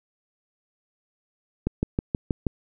click train, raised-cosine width 3 ms, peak -10 dBFS, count 6, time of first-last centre 1.67-2.467 s, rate 6.27 Hz, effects none

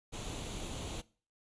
pink noise with comb filter, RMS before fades -41 dBFS, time 0.12-1.02 s, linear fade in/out 20 ms, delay 0.29 ms, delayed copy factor +0.55, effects noise-tail reverb RT60 0.4 s tail -21 dB re dry + resampled to 22050 Hz

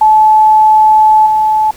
sine tone with level steps, 864 Hz, A5, 32 cents flat, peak -3 / -7 dBFS, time 0.01-1.71 s, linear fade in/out 5 ms, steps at 1.26 s, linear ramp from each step 5 ms, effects pink hiss -37 dBFS RMS until 1.76 s

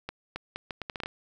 accelerating click train, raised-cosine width 0.3 ms, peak -18 dBFS, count 10, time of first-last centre 0.09-1.059 s, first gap 270 ms, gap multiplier 0.74, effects 10-bit

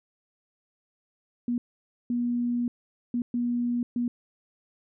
sine tone bursts at uneven times, 241 Hz, B3, 42 cents flat, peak -24 dBFS, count 5, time 1.48-1.58 / 2.1-2.68 / 3.14-3.22 / 3.34-3.83 / 3.96-4.08 s, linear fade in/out 2 ms, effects none

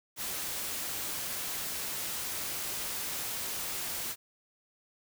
white noise, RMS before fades -36 dBFS, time 0.16-4.16 s, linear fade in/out 50 ms, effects none

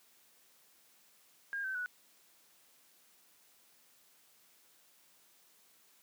sine tone with pitch steps, 1616 / 1541 / 1473 Hz, G#6 / G6 / F#6, -48 / -30 / -8 cents, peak -35 dBFS, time 1.53-1.86 s, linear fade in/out 0 ms, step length 110 ms, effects white hiss -66 dBFS RMS until 6.02 s + high-pass 150 Hz 12 dB/octave

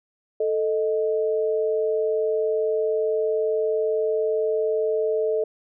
sine tone pair together, 440 / 622.3 Hz, A4 / D#5, 0 / 0 cents, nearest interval tritone, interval 600 cents, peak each -21 / -26 dBFS, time 0.4-5.44 s, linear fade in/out 5 ms, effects none

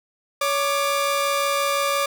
sawtooth tone pair together, 562 / 1189.8 Hz, C#5 / D6, +24 / +22 cents, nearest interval octave + minor second, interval 1298 cents, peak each -19 dBFS, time 0.41-2.06 s, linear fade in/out 5 ms, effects none

